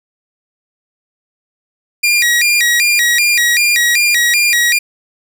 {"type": "tone with vibrato", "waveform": "sawtooth", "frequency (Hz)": 2141, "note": "C7", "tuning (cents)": 39, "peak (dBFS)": -6, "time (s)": [2.03, 4.79], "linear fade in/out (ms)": 10, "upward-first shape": "square", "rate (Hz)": 2.6, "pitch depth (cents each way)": 200, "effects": []}